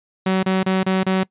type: tone bursts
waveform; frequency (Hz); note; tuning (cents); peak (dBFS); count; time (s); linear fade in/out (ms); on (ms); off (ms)
sawtooth; 188.7; F#3; +34; -12; 5; 0.26-1.234; 5; 170; 31
effects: noise-tail reverb RT60 0.1 s tail -23 dB re dry + resampled to 8000 Hz